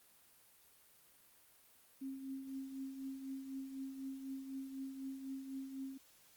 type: tone with tremolo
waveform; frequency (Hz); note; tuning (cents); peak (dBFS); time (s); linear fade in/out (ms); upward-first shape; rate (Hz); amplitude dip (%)
sine; 268.3; C4; +44; -40; 2.01-5.98; 10; triangle; 4; 60
effects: white hiss -66 dBFS RMS until 6.36 s + Opus 32 kbps